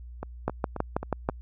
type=two click trains; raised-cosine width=1 ms; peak=-19 / -11 dBFS; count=5 / 6; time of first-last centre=0.23-1.297 / 0.48-1.289 s; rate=3.75 / 6.18 Hz; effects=added 60 Hz sine -40 dBFS peak until 1.41 s